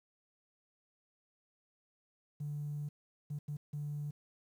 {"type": "tone bursts at uneven times", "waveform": "triangle", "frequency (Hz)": 146.83, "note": "D3", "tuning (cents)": 0, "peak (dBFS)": -33, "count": 4, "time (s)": [[2.4, 2.89], [3.3, 3.39], [3.48, 3.57], [3.73, 4.11]], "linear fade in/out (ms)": 10, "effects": ["tanh soft clip ceiling -34 dBFS", "11-bit"]}